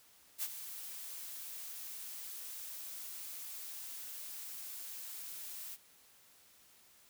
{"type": "noise with ADSR envelope", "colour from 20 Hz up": "blue", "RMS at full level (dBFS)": -35, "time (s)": [0.38, 5.77], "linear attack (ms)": 48, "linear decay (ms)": 45, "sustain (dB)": -11, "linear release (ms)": 31, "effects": ["white hiss -64 dBFS RMS until 7.09 s"]}